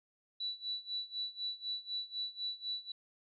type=tone with tremolo; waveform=sine; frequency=3949 Hz; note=B7; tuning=1 cent flat; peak=-34 dBFS; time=0.4-2.92 s; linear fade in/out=5 ms; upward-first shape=sine; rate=4 Hz; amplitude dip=90%; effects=none